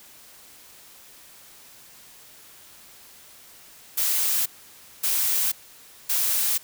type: noise bursts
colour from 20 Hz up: blue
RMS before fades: -23 dBFS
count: 3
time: 3.97-6.58 s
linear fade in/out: 10 ms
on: 490 ms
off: 570 ms
effects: white hiss -49 dBFS RMS until 6.63 s